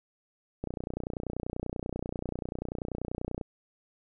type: click train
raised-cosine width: 2 ms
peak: -20 dBFS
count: 85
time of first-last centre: 0.64-3.412 s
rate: 30.3 Hz
effects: none